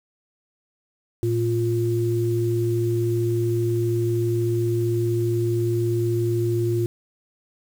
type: tone pair together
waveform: sine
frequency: 114.1 / 349.9 Hz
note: A#2 / F4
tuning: -37 / +3 cents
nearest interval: octave + perfect fifth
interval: 1940 cents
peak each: -22 dBFS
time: 1.23-6.86 s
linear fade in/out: 0 ms
effects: 7-bit